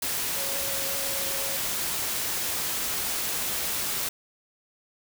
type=tone in noise; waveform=sine; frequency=548 Hz; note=C#5; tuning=20 cents flat; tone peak=-38 dBFS; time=0.36-1.57 s; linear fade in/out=5 ms; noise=white; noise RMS=-29 dBFS; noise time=0.02-4.09 s; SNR=-12 dB; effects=none